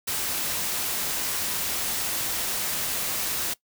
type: noise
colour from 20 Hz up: white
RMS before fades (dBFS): -28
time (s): 0.07-3.54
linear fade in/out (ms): 10
effects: noise-tail reverb RT60 0.1 s tail -20 dB re dry